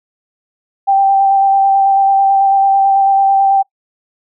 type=tone with vibrato; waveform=sine; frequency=784 Hz; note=G5; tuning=in tune; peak=-7 dBFS; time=0.87-3.63 s; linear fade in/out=20 ms; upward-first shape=square; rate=9.1 Hz; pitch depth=11 cents each way; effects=noise-tail reverb RT60 0.1 s tail -24 dB re dry